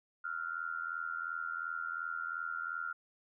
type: tone with amplitude modulation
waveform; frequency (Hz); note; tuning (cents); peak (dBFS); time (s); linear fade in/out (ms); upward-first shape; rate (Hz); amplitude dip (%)
sine; 1396.9; F6; 0; -32; 0.24-2.93; 10; sine; 82.8; 90
effects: none